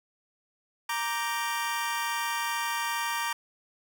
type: chord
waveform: 25% pulse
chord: G minor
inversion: first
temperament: equal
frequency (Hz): 932.3 / 1174.7 / 1568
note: Bb5 / D6 / G6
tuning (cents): 0 / 0 / 0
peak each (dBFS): -27 / -30 / -33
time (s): 0.89-3.33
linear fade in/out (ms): 5
effects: none